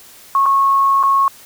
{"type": "tone with dropouts", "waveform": "sine", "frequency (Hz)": 1096, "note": "C#6", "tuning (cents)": -20, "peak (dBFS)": -10, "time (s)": [0.35, 1.28], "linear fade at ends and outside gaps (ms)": 1, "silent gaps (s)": [[0.458, 0.462], [1.029, 1.035]], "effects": ["white hiss -42 dBFS RMS until 1.45 s"]}